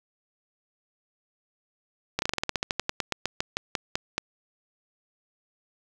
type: slowing click train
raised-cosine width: 0.2 ms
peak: -8 dBFS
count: 21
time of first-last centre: 2.19-4.18 s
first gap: 31 ms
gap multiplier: 1.11
effects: 7-bit